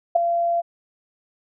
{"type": "tone with ADSR envelope", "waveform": "sine", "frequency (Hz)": 685, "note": "F5", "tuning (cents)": -34, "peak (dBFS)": -9, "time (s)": [0.15, 0.62], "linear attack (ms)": 11, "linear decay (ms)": 6, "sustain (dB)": -9, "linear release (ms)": 25, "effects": []}